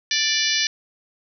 harmonic tone, 587.3 Hz, D5, in tune, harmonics 3 / 4 / 5 / 6 / 7 / 8 / 9 / 10, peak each -27 / -27 / -27 / -27 / -27 / -27 / -27 / -27 dBFS, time 0.11-0.67 s, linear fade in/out 2 ms, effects none

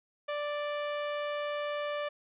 sawtooth tone, 587.3 Hz, D5, in tune, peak -28 dBFS, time 0.28-2.09 s, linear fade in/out 10 ms, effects resampled to 8000 Hz

